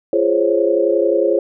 sine chord, Db major seventh, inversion first, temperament equal with one note detuned, 343.4 / 415.3 / 523.3 / 554.4 Hz, F4 / Ab4 / C5 / Db5, -29 / 0 / 0 / 0 cents, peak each -18 dBFS, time 0.13-1.39 s, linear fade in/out 2 ms, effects none

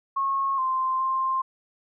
sine tone with pitch steps, 1090 / 1044 / 1053 Hz, C#6 / C6 / C6, -29 / -4 / +11 cents, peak -22 dBFS, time 0.16-1.42 s, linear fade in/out 10 ms, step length 420 ms, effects none

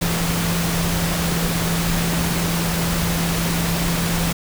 sine tone in noise, 168.9 Hz, E3, 42 cents sharp, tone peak -21 dBFS, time 0.01-4.33 s, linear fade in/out 10 ms, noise pink, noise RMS -23 dBFS, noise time 0.01-4.33 s, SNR -1 dB, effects none

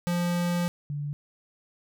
square / sine tone pair in turn, 174.61 / 145.55 Hz, F3 / D3, 0 / -15 cents, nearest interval minor third, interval 315 cents, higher first, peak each -25 / -29 dBFS, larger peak first, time 0.07-0.68 / 0.9-1.13 s, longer first, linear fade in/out 0 ms, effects none

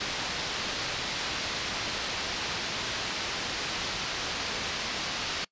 white low-pass noise, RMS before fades -33 dBFS, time 0-5.45 s, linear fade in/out 10 ms, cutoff 5200 Hz, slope 24 dB/octave, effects noise-tail reverb RT60 0.1 s tail -24 dB re dry + resampled to 16000 Hz

